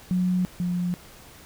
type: tone pair in turn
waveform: sine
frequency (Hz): 181.9 / 177.34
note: F#3 / F3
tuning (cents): -29 / +27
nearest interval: unison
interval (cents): 44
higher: first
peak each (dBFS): -20 / -23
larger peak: first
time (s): 0.11-0.45 / 0.6-0.94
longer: neither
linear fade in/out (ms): 0
effects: pink hiss -48 dBFS RMS until 1.45 s